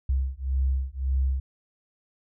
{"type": "beating tone pair", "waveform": "sine", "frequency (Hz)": [65.41, 67.21], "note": ["C2", "C2"], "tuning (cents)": [0, 47], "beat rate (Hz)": 1.8, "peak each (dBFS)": -26, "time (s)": [0.09, 1.4], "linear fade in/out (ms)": 5, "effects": []}